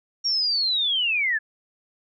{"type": "linear sweep", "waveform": "sine", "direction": "down", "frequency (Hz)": [5630, 1669], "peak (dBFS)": -20, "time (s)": [0.24, 1.39], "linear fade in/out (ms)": 20, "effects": []}